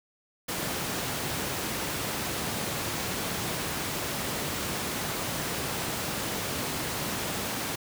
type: high-pass noise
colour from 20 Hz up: pink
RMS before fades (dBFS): -32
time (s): 0.48-7.76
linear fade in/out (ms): 10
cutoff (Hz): 100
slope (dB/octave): 12
effects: none